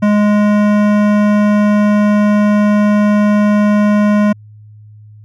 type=tone with hard clipping; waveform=sine; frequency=208 Hz; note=G#3; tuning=3 cents sharp; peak=-10 dBFS; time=0.02-4.33 s; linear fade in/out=10 ms; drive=16 dB; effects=added 106 Hz sine -35 dBFS peak until 5.24 s